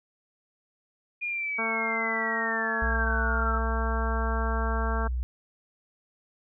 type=linear sweep; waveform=sine; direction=down; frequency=2441 to 1300 Hz; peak=-28 dBFS; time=1.21-3.59 s; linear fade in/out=20 ms
type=harmonic tone; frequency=225 Hz; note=A3; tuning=39 cents sharp; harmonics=1 / 2 / 3 / 4 / 5 / 6 / 7; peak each=-36 / -36 / -36 / -36 / -36 / -36 / -36 dBFS; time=1.58-5.08 s; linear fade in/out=10 ms
type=tone; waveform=sine; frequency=61.74 Hz; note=B1; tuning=in tune; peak=-26 dBFS; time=2.82-5.23 s; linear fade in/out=0 ms
effects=none